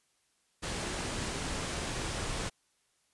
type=low-pass noise; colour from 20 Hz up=pink; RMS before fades=-36 dBFS; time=0.62-2.5 s; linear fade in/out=20 ms; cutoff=10000 Hz; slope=48 dB/octave; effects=white hiss -73 dBFS RMS until 3.13 s + resampled to 24000 Hz